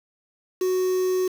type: tone with quantisation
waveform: triangle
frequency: 370 Hz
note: F#4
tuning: in tune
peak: -18 dBFS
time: 0.61-1.28 s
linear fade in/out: 5 ms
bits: 6
effects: none